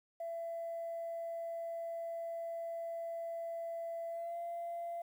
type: tone with pitch glide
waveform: sine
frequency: 670 to 684.1 Hz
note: E5 to F5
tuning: +28 to -36 cents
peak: -37 dBFS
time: 0.2-5.02 s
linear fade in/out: 5 ms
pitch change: +36 cents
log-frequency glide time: 4.09-4.37 s
effects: tanh soft clip ceiling -35 dBFS + 11-bit